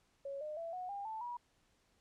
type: tone with pitch steps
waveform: sine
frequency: 554.4 / 608.1 / 667 / 731.5 / 802.4 / 880.1 / 965.3 Hz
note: C#5 / D#5 / E5 / F#5 / G5 / A5 / B5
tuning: 0 / -40 / +20 / -20 / +40 / 0 / -40 cents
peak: -40 dBFS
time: 0.25-1.37 s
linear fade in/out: 5 ms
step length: 160 ms
effects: pink hiss -74 dBFS RMS until 2 s + low-pass 9000 Hz 12 dB/octave